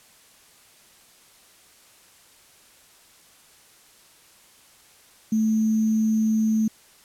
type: tone with sample-and-hold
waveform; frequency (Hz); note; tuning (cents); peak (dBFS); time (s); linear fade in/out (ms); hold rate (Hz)
sine; 219.2; A3; -6; -18; 5.32-6.68; 5; 6300
effects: white hiss -54 dBFS RMS until 7.04 s + low-pass 12000 Hz 12 dB/octave